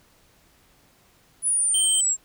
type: linear sweep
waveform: sine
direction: down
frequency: 10000 to 7460 Hz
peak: -19 dBFS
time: 1.42-2.17 s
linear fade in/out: 50 ms
type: tone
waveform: square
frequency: 3122 Hz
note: G7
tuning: 8 cents flat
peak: -24 dBFS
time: 1.74-2.01 s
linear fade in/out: 5 ms
effects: pink hiss -59 dBFS RMS until 2.24 s